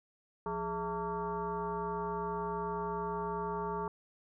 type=tone with frequency modulation; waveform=sine; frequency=659.3 Hz; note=E5; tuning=in tune; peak=-33 dBFS; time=0.46-3.88 s; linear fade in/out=2 ms; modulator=242 Hz; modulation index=2.1; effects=none